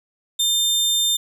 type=tone; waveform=sawtooth; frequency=3600 Hz; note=A7; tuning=39 cents sharp; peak=-14 dBFS; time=0.39-1.17 s; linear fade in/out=10 ms; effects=none